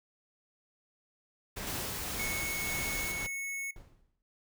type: noise with tremolo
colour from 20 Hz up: pink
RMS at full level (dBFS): -38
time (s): 1.56-3.27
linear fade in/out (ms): 10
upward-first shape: triangle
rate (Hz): 1.8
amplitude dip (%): 40
type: noise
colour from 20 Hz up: white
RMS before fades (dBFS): -40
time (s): 1.67-3.12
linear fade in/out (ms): 0
type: tone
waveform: square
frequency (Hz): 2202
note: C#7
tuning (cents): -12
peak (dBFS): -35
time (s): 2.19-3.71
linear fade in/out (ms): 5
type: noise with exponential decay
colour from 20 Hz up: brown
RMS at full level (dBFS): -45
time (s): 3.76-4.22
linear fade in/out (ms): 1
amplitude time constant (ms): 100
effects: noise-tail reverb RT60 0.3 s tail -20 dB re dry